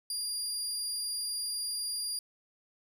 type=tone; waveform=25% pulse; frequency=4808 Hz; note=D8; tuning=40 cents sharp; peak=-28 dBFS; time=0.1-2.19 s; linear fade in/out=2 ms; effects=11-bit